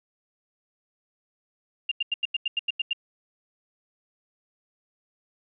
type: tone bursts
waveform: sine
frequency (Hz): 2800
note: F7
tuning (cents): +4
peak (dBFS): -22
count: 10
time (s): 1.89-2.932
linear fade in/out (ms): 5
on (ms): 25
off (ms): 88
effects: none